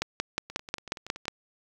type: two click trains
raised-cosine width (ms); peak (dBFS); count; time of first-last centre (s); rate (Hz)
0.2; -24 / -10; 9 / 8; 0.5-1.255 / 0.02-1.281; 10.6 / 5.55
effects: 8-bit